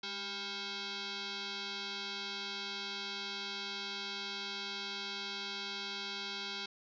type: tone with frequency modulation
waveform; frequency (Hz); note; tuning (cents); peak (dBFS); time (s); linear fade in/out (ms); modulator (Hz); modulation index
sine; 392; G4; 0; -38; 0.03-6.66; 5; 598; 7.7
effects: none